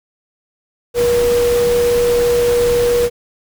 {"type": "tone in noise", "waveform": "sine", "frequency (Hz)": 480, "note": "B4", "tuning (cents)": -49, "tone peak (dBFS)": -11, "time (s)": [0.94, 3.1], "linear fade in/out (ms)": 50, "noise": "pink", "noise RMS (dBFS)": -24, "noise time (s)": [0.94, 3.1], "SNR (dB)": 10, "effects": []}